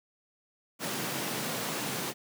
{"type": "high-pass noise", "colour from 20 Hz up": "pink", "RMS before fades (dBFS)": -34, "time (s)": [0.79, 2.14], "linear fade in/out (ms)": 50, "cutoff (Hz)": 120, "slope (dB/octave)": 48, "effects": []}